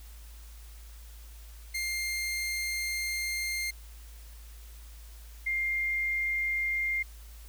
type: tone pair in turn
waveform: sawtooth / sine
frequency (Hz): 2111 / 2111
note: C7 / C7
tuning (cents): +15 / +15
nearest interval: unison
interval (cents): 0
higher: neither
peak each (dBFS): -27 / -27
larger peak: neither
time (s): 1.74-3.71 / 5.46-7.03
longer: first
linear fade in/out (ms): 10
effects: added 55 Hz sine -45 dBFS peak until 7.48 s + white hiss -56 dBFS RMS until 7.48 s